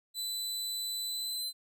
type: tone with pitch glide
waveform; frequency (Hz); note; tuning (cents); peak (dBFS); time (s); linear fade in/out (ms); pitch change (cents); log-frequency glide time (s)
sawtooth; 4000 to 4049; B7 to B7; +21 to +42; -31; 0.14-1.53; 50; +21; 1.07-1.41
effects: none